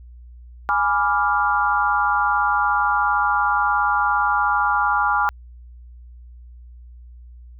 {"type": "chord", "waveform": "sine", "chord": "G# diminished seventh", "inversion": "none", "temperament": "equal", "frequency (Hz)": [830.6, 987.8, 1174.7, 1396.9], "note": ["G#5", "B5", "D6", "F6"], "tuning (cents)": [0, 0, 0, 0], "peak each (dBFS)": [-21, -24, -22, -21], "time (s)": [0.69, 5.29], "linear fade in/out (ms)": 0, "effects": ["added 60 Hz sine -39 dBFS peak until 7.59 s"]}